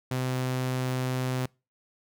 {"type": "tone", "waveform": "sawtooth", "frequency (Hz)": 128.3, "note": "C3", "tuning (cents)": -34, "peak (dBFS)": -23, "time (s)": [0.11, 1.46], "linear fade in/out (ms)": 5, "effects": ["noise-tail reverb RT60 0.3 s tail -26 dB re dry"]}